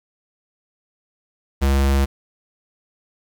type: tone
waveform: square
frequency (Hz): 68.5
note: C#2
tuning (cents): -20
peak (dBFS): -15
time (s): 1.61-2.06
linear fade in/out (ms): 20
effects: 8-bit